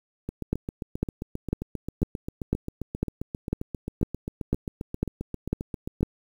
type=two click trains; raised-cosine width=3 ms; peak=-10 / -18 dBFS; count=12 / 44; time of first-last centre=0.53-6.03 / 0.29-6.008 s; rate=2 / 7.52 Hz; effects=8-bit